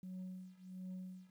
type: tone with tremolo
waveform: sine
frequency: 185 Hz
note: F#3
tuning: in tune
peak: -40 dBFS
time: 0.03-1.3 s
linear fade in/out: 2 ms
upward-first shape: triangle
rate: 1.4 Hz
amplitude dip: 95%
effects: tanh soft clip ceiling -42 dBFS + 12-bit